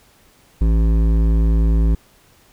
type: tone with hard clipping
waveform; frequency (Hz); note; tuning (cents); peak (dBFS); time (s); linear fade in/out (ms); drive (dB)
triangle; 55; A1; 0; -14; 0.61-1.95; 5; 16
effects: pink hiss -53 dBFS RMS until 2.52 s